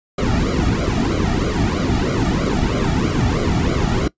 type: noise with flanger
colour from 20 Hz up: brown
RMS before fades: -18 dBFS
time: 0.18-4.08 s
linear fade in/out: 5 ms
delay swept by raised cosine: 1.1 to 1.97 ms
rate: 3.1 Hz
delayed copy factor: -0.9
effects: noise-tail reverb RT60 0.1 s tail -20 dB re dry + resampled to 16000 Hz